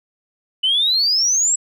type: exponential sweep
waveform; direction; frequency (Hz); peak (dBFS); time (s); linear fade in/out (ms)
sine; up; 2960 to 7810; -13; 0.63-1.56; 10
effects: tanh soft clip ceiling -9 dBFS